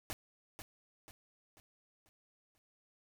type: noise with echo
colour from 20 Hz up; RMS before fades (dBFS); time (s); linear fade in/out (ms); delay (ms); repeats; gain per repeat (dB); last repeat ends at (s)
pink; -41; 0.1-0.13; 0; 490; 5; -7; 2.58
effects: none